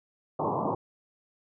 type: band-pass noise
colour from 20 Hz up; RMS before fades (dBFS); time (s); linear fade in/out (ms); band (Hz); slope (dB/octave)
white; -29; 0.39-0.75; 5; 100 to 1100; 96
effects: none